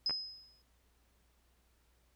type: tone with exponential decay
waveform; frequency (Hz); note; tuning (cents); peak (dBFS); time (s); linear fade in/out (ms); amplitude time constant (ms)
sine; 5070; D#8; +32; -29; 0.06-0.62; 2; 120
type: clicks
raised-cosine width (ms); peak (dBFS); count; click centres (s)
0.5; -27 / -29; 2; 0.096 / 0.108
effects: added 60 Hz sine -70 dBFS peak until 2.15 s + pink hiss -74 dBFS RMS until 2.15 s